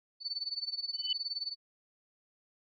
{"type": "tone with tremolo", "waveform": "sine", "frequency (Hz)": 4492, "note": "C#8", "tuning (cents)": 22, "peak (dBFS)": -31, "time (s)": [0.2, 1.56], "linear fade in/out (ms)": 50, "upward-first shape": "sine", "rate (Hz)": 19, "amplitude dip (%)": 90}
{"type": "tone with exponential growth", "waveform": "sine", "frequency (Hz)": 2992, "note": "F#7", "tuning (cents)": 19, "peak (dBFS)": -26, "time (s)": [0.93, 1.13], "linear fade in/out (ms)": 5, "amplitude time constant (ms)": 43}
{"effects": []}